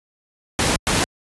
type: noise bursts at uneven times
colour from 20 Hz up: pink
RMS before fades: -18 dBFS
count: 2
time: 0.59-0.76 / 0.87-1.04 s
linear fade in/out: 0 ms
effects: high-pass 60 Hz 12 dB/octave + resampled to 24000 Hz